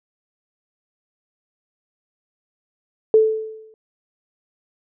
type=tone with exponential decay; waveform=sine; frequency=438.1 Hz; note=A4; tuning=7 cents flat; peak=-7 dBFS; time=3.14-3.74 s; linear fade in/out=1 ms; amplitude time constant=130 ms; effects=none